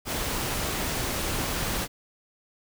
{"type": "noise", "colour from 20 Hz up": "pink", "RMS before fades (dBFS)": -29, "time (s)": [0.05, 1.88], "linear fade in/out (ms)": 50, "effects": []}